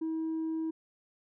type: tone with tanh clipping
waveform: triangle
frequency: 321.2 Hz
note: E4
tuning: 45 cents flat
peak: -31 dBFS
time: 0.01-0.71 s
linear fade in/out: 10 ms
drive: 6 dB
effects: none